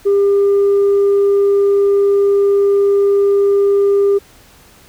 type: tone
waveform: sine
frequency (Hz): 400.2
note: G4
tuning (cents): +36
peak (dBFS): -7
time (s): 0.05-4.19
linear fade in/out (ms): 20
effects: tanh soft clip ceiling -7 dBFS + pink hiss -45 dBFS RMS until 4.88 s